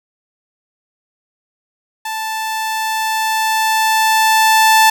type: tone with level ramp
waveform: sawtooth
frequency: 880 Hz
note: A5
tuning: in tune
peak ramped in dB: -17 to -3 dBFS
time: 2.05-4.9 s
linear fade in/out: 5 ms
effects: 7-bit